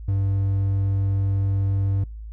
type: tone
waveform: triangle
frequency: 98.1 Hz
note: G2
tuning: 2 cents sharp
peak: -17 dBFS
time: 0.08-2.04 s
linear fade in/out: 5 ms
effects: noise-tail reverb RT60 0.3 s tail -25 dB re dry + added 54 Hz sine -33 dBFS peak until 2.32 s